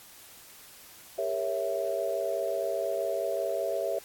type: chord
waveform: sine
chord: G diminished seventh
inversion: none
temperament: equal with one note detuned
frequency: 400.5 / 466.2 / 554.4 / 659.3 Hz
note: G4 / Bb4 / Db5 / Fb5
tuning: +37 / 0 / 0 / 0 cents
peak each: -35 / -36 / -32 / -31 dBFS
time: 1.18-3.99 s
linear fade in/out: 5 ms
effects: white hiss -51 dBFS RMS until 4.04 s + AAC 64 kbps